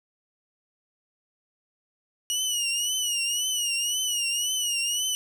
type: tone with vibrato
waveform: 20% pulse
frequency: 2898 Hz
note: F#7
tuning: 37 cents flat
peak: -19 dBFS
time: 2.3-5.15 s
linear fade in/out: 0 ms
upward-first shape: triangle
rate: 1.9 Hz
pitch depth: 100 cents each way
effects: none